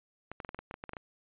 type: clicks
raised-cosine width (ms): 0.5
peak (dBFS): -25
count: 12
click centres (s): 0.316 / 0.402 / 0.448 / 0.491 / 0.546 / 0.59 / 0.711 / 0.741 / 0.839 / 0.893 / 0.934 / 0.968
effects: resampled to 8000 Hz